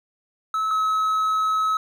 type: tone pair in turn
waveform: triangle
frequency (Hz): 1298 / 1286.1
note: E6 / E6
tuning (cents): -27 / -43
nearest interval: unison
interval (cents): 16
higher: first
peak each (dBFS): -19 / -17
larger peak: second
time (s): 0.54-0.71 / 0.71-1.77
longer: second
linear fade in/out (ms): 2
effects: none